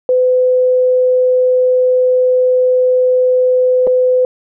sine tone with dropouts, 506 Hz, B4, 42 cents sharp, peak -8 dBFS, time 0.09-4.25 s, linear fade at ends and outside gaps 1 ms, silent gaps 3.869-3.873 s, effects none

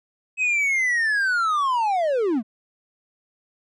triangle linear sweep, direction down, 2570 to 200 Hz, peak -17 dBFS, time 0.37-2.43 s, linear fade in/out 50 ms, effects resampled to 24000 Hz

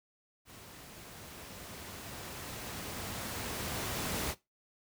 pink noise with level ramp, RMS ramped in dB -52 to -34 dBFS, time 0.45-4.35 s, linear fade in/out 50 ms, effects noise-tail reverb RT60 0.2 s tail -18 dB re dry + high-pass 60 Hz 12 dB/octave

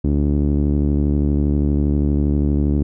sawtooth tone with low-pass filter, 72.5 Hz, D2, 22 cents flat, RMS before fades -17 dBFS, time 0.04-2.83 s, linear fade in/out 5 ms, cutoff 300 Hz, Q 2.4, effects none

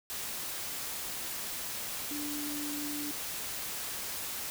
sine tone in noise, 293.7 Hz, D4, in tune, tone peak -37 dBFS, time 2.11-3.11 s, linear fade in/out 0 ms, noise white, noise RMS -38 dBFS, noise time 0.1-4.5 s, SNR -2 dB, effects none

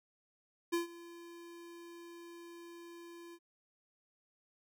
square tone with ADSR envelope, 341.4 Hz, F4, 39 cents flat, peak -30 dBFS, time 0.72-3.39 s, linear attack 18 ms, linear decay 130 ms, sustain -20 dB, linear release 54 ms, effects none

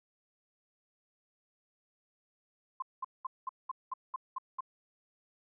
sine tone bursts, 1046.5 Hz, C6, in tune, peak -33 dBFS, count 9, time 2.8-4.607 s, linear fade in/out 5 ms, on 23 ms, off 200 ms, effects none

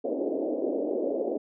pink band-pass noise, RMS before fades -29 dBFS, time 0.04-1.38 s, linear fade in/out 10 ms, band 270 to 620 Hz, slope 48 dB/octave, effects none

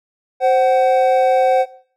triangle tone pair together, 523.3 / 750.8 Hz, C5 / F#5, 0 / +25 cents, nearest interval tritone, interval 625 cents, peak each -12 dBFS, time 0.4-1.66 s, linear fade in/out 50 ms, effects noise-tail reverb RT60 0.5 s tail -19 dB re dry

